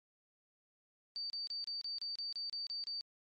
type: tone bursts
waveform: sine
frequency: 4611 Hz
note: D8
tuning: 33 cents flat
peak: -38 dBFS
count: 11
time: 1.16-3.01 s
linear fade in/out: 0 ms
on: 140 ms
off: 31 ms
effects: MP3 48 kbps